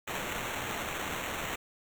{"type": "noise with sample-and-hold", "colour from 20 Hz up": "white", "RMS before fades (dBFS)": -36, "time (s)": [0.07, 1.56], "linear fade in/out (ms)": 10, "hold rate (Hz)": 4900, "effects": []}